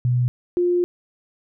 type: tone pair in turn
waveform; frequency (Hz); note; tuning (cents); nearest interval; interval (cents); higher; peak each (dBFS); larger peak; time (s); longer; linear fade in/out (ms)
sine; 123.47 / 353.3; B2 / F4; 0 / +20; octave + tritone; 1820; second; -16; neither; 0.05-0.28 / 0.57-0.84; second; 0
effects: none